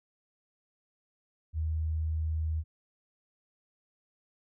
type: tone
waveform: sine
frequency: 79.1 Hz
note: D#2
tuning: 29 cents sharp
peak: -28 dBFS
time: 1.53-2.64 s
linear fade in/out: 50 ms
effects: none